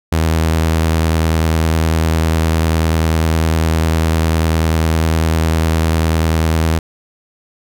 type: tone with vibrato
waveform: sawtooth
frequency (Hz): 80.6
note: E2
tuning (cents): -38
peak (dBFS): -8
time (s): 0.12-6.79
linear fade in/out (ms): 5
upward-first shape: triangle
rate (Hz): 10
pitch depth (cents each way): 33
effects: none